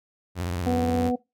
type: tone with vibrato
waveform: sawtooth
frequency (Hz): 88.5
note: F2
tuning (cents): +23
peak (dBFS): -23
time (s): 0.35-1.12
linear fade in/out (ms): 50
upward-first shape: triangle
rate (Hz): 17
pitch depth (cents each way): 160
type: harmonic tone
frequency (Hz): 246.9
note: B3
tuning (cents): 0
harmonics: 1 / 2 / 3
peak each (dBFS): -24 / -27 / -29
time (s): 0.66-1.16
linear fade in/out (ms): 10
effects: noise-tail reverb RT60 0.2 s tail -20 dB re dry